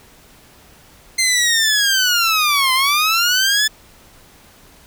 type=linear two-way sweep; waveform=15% pulse; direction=down then up; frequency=2093 to 1022 to 1744 Hz; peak=-7 dBFS; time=1.18-3.68 s; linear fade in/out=10 ms; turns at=2.73 s; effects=pink hiss -47 dBFS RMS until 4.86 s